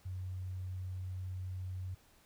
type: tone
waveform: sine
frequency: 92.5 Hz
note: F#2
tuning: in tune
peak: -38 dBFS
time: 0.05-1.95 s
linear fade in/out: 10 ms
effects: pink hiss -66 dBFS RMS until 2.25 s